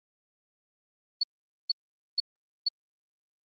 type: tone bursts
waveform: sine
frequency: 4435 Hz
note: C#8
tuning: in tune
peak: -22 dBFS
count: 4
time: 1.21-2.686 s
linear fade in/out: 5 ms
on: 24 ms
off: 460 ms
effects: Opus 32 kbps